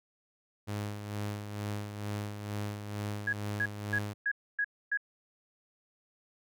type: tone with tremolo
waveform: sawtooth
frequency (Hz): 103.6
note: G#2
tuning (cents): -4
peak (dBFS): -29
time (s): 0.67-4.14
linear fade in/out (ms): 20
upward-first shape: sine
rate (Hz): 2.2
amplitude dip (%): 55
type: tone bursts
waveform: sine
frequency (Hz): 1661.2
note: G#6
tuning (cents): 0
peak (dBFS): -27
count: 6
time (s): 3.27-4.974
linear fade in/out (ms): 5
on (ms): 59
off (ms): 270
effects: none